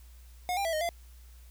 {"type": "tone with pitch steps", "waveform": "square", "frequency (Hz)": [722, 796, 659, 619, 685], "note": ["F#5", "G5", "E5", "D#5", "F5"], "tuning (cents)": [-43, 26, -1, -9, -34], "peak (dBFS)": -29, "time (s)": [0.49, 0.89], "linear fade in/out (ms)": 0, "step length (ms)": 80, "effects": ["added 60 Hz sine -49 dBFS peak until 1.5 s", "white hiss -62 dBFS RMS until 1.5 s"]}